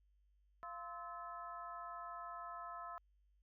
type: harmonic tone with a mistuned harmonic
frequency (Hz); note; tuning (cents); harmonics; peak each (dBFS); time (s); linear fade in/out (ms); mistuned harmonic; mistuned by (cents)
345.8; F4; -17; 2 / 3 / 4 / 5; -52 / -50 / -49 / -60; 0.63-2.98; 0; 4; -110
effects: added 50 Hz sine -70 dBFS peak until 3.42 s